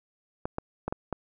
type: clicks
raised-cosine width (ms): 1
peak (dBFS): -16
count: 5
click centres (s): 0.455 / 0.584 / 0.88 / 0.925 / 1.127
effects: none